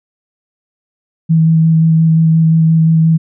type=tone with vibrato; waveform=sine; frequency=161.6 Hz; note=E3; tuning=34 cents flat; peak=-6 dBFS; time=1.29-3.18 s; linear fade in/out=20 ms; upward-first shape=square; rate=5.7 Hz; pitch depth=10 cents each way; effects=none